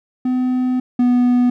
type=tone pair in turn; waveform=triangle; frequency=253.3 / 246.1 Hz; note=B3 / B3; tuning=+44 / -6 cents; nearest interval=unison; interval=50 cents; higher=first; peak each=-13 / -9 dBFS; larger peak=second; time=0.25-0.8 / 0.99-1.5 s; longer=first; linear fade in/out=5 ms; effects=none